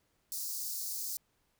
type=high-pass noise; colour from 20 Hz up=white; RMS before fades=-38 dBFS; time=0.32-1.17 s; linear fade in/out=0 ms; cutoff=4500 Hz; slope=48 dB/octave; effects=pink hiss -75 dBFS RMS until 1.59 s